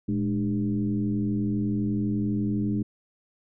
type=tone with frequency modulation; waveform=sine; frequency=207.7 Hz; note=G#3; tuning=in tune; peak=-23 dBFS; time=0.08-2.83 s; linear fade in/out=10 ms; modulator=92 Hz; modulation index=1.1; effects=none